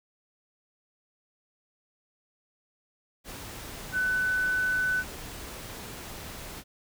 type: tone in noise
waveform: sine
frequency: 1500 Hz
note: F#6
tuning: 23 cents sharp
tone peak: -24 dBFS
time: 3.92-5.04 s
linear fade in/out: 50 ms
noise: pink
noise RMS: -41 dBFS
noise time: 3.24-6.64 s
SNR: +14 dB
effects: none

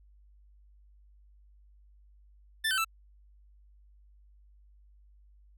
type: tone with pitch steps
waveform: 25% pulse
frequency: 1770 / 1532 / 1326 Hz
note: A6 / G6 / E6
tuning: +10 / -40 / +10 cents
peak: -23 dBFS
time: 2.64-2.847 s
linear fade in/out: 10 ms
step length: 69 ms
effects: added 50 Hz sine -56 dBFS peak until 5.57 s

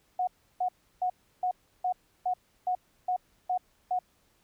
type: tone bursts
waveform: sine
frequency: 730 Hz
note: F#5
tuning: 24 cents flat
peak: -25 dBFS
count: 10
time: 0.19-3.99 s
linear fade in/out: 5 ms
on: 83 ms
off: 330 ms
effects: pink hiss -68 dBFS RMS until 4.43 s

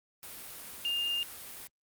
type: tone in noise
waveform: sine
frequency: 2811 Hz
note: F7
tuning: 11 cents sharp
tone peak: -29 dBFS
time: 0.85-1.23 s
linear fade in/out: 0 ms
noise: white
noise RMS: -45 dBFS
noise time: 0.23-1.67 s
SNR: +13 dB
effects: Opus 32 kbps

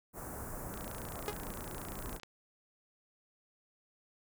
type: band-stop noise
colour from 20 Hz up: pink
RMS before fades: -43 dBFS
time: 0.13-2.2 s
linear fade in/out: 50 ms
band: 1500 to 7900 Hz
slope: 24 dB/octave
type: click train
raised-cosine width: 0.2 ms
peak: -30 dBFS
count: 44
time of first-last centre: 0.74-2.233 s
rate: 28.8 Hz
type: tone with exponential decay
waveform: sawtooth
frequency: 415.3 Hz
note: G#4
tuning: in tune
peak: -26 dBFS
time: 1.28-1.37 s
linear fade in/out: 1 ms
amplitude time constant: 18 ms
effects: none

